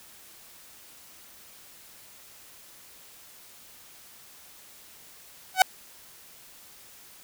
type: tone with exponential growth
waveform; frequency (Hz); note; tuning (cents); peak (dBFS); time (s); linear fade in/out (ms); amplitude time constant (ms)
sawtooth; 751; F#5; +26; -6; 5.54-5.62; 2; 17
effects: white hiss -51 dBFS RMS until 7.23 s